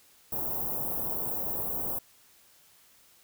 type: band-stop noise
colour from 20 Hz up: white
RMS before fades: -32 dBFS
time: 0.32-1.99 s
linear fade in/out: 5 ms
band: 890 to 14000 Hz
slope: 24 dB/octave
effects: white hiss -60 dBFS RMS until 3.23 s